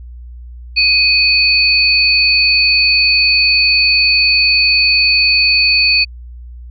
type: tone pair together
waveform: sine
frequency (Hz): 2504 / 4470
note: D#7 / C#8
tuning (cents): +10 / +14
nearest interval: minor seventh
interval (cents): 1004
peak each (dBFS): -11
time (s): 0.76-6.05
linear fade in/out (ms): 20
effects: added 60 Hz sine -29 dBFS peak until 6.7 s